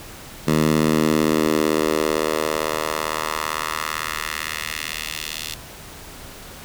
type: tone with high-pass filter sweep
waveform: 10% pulse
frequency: 77.78 Hz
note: D#2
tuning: in tune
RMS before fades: -22 dBFS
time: 0.47-5.55 s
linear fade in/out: 10 ms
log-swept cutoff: 160 to 3400 Hz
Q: 1.4
effects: pink hiss -39 dBFS RMS until 6.64 s